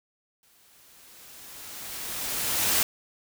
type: noise with exponential growth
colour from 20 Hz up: white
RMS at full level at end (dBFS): -22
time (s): 0.43-2.83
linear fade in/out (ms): 1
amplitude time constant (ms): 520
effects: none